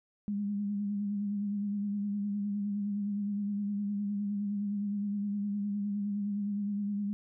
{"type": "tone with vibrato", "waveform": "sine", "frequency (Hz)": 203.6, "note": "G#3", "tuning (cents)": -34, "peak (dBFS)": -30, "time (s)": [0.28, 7.13], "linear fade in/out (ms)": 0, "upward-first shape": "sine", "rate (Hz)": 9.7, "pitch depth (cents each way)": 35, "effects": []}